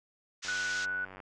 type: band-pass noise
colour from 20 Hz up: white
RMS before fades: -40 dBFS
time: 0.42-0.86 s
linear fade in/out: 20 ms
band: 1200 to 6800 Hz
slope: 48 dB/octave
type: click train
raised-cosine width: 0.5 ms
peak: -32 dBFS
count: 72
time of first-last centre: 0.45-1.202 s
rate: 94.4 Hz
type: tone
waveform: sine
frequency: 1480 Hz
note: F#6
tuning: in tune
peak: -31 dBFS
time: 0.48-1.05 s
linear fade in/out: 5 ms
effects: none